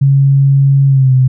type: tone with pitch glide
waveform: sine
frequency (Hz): 137.9 to 129.41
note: C#3 to C3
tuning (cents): -9 to -19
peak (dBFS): -5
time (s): 0.01-1.28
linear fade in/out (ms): 10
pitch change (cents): -110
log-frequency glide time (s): 0.87-1.13
effects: none